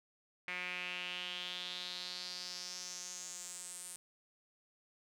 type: tone with band-pass filter sweep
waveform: sawtooth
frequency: 179.9 Hz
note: F#3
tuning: 48 cents flat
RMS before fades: -44 dBFS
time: 0.48-3.96 s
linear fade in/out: 0 ms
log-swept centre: 2200 to 9100 Hz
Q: 4.5
effects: none